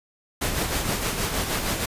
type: noise with tremolo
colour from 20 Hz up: pink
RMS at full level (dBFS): -24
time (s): 0.41-1.86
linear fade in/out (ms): 10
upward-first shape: sine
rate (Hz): 6.4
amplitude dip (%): 45
effects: resampled to 32000 Hz